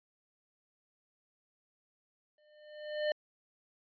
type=tone with exponential growth; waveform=square; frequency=603 Hz; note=D5; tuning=46 cents sharp; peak=-28 dBFS; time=2.38-3.12 s; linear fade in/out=2 ms; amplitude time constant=160 ms; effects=resampled to 11025 Hz